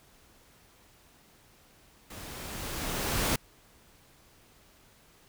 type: noise with level ramp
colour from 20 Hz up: pink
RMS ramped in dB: -45 to -27 dBFS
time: 2.1-3.36 s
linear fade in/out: 5 ms
effects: pink hiss -60 dBFS RMS until 5.28 s